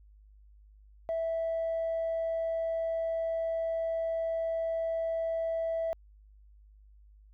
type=tone with tanh clipping; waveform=triangle; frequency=657 Hz; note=E5; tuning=6 cents flat; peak=-29 dBFS; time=1.09-5.93 s; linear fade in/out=0 ms; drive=5 dB; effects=added 51 Hz sine -54 dBFS peak until 7.33 s